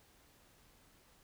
silence, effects pink hiss -66 dBFS RMS until 1.23 s

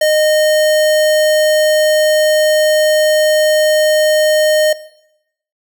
square tone, 615 Hz, D#5, 20 cents flat, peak -10 dBFS, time 0.01-4.73 s, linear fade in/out 5 ms, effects noise-tail reverb RT60 0.8 s tail -17 dB re dry

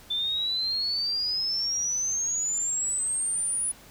sine exponential sweep, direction up, 3520 to 9956 Hz, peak -25 dBFS, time 0.1-3.72 s, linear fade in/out 10 ms, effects pink hiss -51 dBFS RMS until 3.9 s

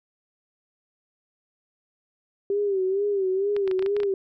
sine tone with vibrato, 392 Hz, G4, in tune, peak -21 dBFS, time 2.5-4.14 s, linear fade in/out 2 ms, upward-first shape sine, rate 2.2 Hz, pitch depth 87 cents each way
clicks, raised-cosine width 0.3 ms, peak -20 dBFS, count 9, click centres 3.565 / 3.677 / 3.713 / 3.793 / 3.825 / 3.862 / 3.966 / 4.002 / 4.033 s
effects none

